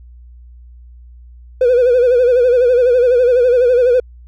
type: tone with vibrato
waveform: triangle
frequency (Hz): 493.9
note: B4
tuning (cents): 0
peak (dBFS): -5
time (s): 1.61-4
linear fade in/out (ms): 5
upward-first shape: sine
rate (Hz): 12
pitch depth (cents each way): 75
effects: tanh soft clip ceiling -4 dBFS + added 60 Hz sine -36 dBFS peak until 4.27 s